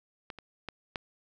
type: clicks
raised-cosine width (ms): 0.3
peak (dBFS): -23 / -29 / -21 / -17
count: 4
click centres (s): 0.302 / 0.387 / 0.687 / 0.958
effects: none